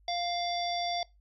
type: harmonic tone with a mistuned harmonic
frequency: 698.5 Hz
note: F5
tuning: in tune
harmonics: 1 / 3 / 5 / 7 / 8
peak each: -31 / -41 / -37 / -38 / -44 dBFS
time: 0.08-1.03 s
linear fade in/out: 2 ms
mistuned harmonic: 7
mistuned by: -85 cents
effects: noise-tail reverb RT60 0.2 s tail -22 dB re dry + added 50 Hz sine -59 dBFS peak until 1.2 s